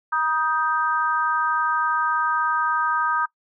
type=chord; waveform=sine; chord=Eb major; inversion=second; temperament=equal with one note detuned; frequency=953.6 / 1244.5 / 1568 Hz; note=Bb5 / Eb6 / G6; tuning=+39 / 0 / 0 cents; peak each=-24 / -22 / -25 dBFS; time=0.12-3.26 s; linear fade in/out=10 ms; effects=noise-tail reverb RT60 0.1 s tail -22 dB re dry